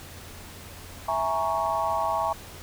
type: chord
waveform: sine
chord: A# half-diminished seventh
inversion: second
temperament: equal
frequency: 659.3 / 830.6 / 932.3 / 1108.7 Hz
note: E5 / G#5 / A#5 / C#6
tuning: 0 / 0 / 0 / 0 cents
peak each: -29 dBFS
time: 1.08-2.33 s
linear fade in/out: 5 ms
effects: added 87 Hz sine -47 dBFS peak until 2.62 s + pink hiss -44 dBFS RMS until 2.62 s